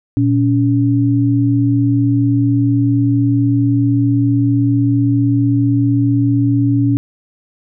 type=tone pair together; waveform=sine; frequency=117.69 / 282.1 Hz; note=A#2 / C#4; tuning=+17 / +30 cents; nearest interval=octave + minor third; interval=1513 cents; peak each=-13 dBFS; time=0.17-6.97 s; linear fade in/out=0 ms; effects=none